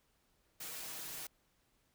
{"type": "noise with comb filter", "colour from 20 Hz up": "white", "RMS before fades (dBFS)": -45, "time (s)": [0.6, 1.27], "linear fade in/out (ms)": 5, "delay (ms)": 6.3, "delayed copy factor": 0.65, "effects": ["pink hiss -75 dBFS RMS until 1.94 s"]}